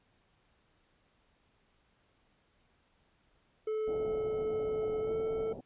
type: tone with pitch glide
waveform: triangle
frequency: 434.1 to 442.7 Hz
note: A4 to A4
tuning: -23 to +11 cents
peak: -29 dBFS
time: 3.67-5.53 s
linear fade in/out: 5 ms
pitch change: +34 cents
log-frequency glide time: 5.01-5.13 s
type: low-pass noise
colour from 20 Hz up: white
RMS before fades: -44 dBFS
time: 3.87-5.61 s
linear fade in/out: 10 ms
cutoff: 720 Hz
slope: 48 dB/octave
effects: pink hiss -71 dBFS RMS until 5.65 s + resampled to 8000 Hz